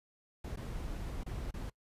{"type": "noise with dropouts", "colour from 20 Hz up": "brown", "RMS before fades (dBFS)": -40, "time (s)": [0.44, 1.7], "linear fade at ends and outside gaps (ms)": 5, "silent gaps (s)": [[0.56, 0.571], [1.235, 1.262], [1.51, 1.539]], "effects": ["noise-tail reverb RT60 0.1 s tail -24 dB re dry", "resampled to 32000 Hz"]}